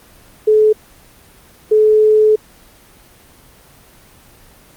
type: tone bursts at uneven times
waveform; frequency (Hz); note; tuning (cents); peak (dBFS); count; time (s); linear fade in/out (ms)
sine; 430; A4; -40; -7; 2; 0.47-0.73 / 1.71-2.36; 10
effects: pink hiss -45 dBFS RMS until 4.76 s + Opus 24 kbps